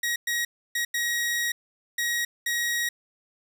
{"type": "tone bursts at uneven times", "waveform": "sawtooth", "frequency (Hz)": 1896, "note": "A#6", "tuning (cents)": 29, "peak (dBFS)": -21, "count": 6, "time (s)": [[0.03, 0.16], [0.27, 0.45], [0.75, 0.85], [0.94, 1.52], [1.98, 2.25], [2.46, 2.89]], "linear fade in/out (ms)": 5, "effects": []}